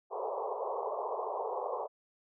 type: band-pass noise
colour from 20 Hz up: pink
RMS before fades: -36 dBFS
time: 0.1-1.88 s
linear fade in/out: 50 ms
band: 400 to 1100 Hz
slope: 96 dB/octave
effects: none